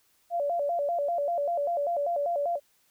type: tone with vibrato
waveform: sine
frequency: 629 Hz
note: D#5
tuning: 19 cents sharp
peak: -25 dBFS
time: 0.3-2.6 s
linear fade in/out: 50 ms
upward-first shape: square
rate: 5.1 Hz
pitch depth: 160 cents each way
effects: white hiss -67 dBFS RMS until 2.9 s